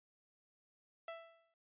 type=tone with exponential decay; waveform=sawtooth; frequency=663 Hz; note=E5; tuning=10 cents sharp; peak=-38 dBFS; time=1.08-1.54 s; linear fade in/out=2 ms; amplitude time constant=100 ms; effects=resampled to 8000 Hz